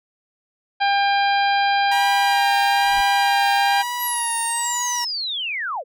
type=harmonic tone; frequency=800 Hz; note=G5; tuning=35 cents sharp; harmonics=1 / 2 / 3 / 4 / 5 / 6; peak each=-17 / -23 / -27 / -29 / -31 / -33 dBFS; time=0.8-3.83 s; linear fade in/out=20 ms
type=tone with vibrato; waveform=sawtooth; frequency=949 Hz; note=A#5; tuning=31 cents sharp; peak=-20 dBFS; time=1.91-5.05 s; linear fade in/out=10 ms; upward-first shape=sine; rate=1.1 Hz; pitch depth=48 cents each way
type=noise with exponential growth; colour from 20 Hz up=brown; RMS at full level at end=-34 dBFS; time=2.66-3.01 s; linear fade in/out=5 ms; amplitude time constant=76 ms
type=linear sweep; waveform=sine; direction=down; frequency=11840 to 436.3 Hz; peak=-23 dBFS; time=3.98-5.84 s; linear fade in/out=50 ms
effects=none